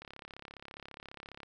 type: click train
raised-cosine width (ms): 0.3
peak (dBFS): -30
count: 50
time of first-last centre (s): 0.02-1.432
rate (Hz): 34.7
effects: none